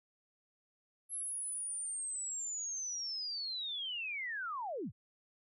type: linear sweep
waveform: sine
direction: down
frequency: 11175 to 62 Hz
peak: -37 dBFS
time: 1.09-4.92 s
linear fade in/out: 50 ms
effects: none